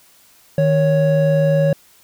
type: tone pair together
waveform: triangle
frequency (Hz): 156.02 / 556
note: D#3 / C#5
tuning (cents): +5 / +5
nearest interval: octave + minor seventh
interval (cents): 2200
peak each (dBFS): -13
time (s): 0.58-1.73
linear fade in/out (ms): 2
effects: white hiss -51 dBFS RMS until 2.03 s